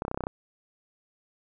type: clicks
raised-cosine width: 1 ms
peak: -16 dBFS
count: 9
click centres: 0.021 / 0.051 / 0.081 / 0.114 / 0.145 / 0.175 / 0.207 / 0.238 / 0.269 s
effects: none